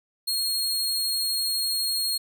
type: tone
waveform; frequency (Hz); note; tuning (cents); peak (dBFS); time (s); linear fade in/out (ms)
sawtooth; 4272; C8; +35; -21; 0.27-2.18; 10
effects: none